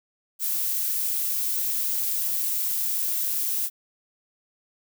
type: noise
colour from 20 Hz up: violet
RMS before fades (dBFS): -26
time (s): 0.39-3.7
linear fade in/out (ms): 50
effects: none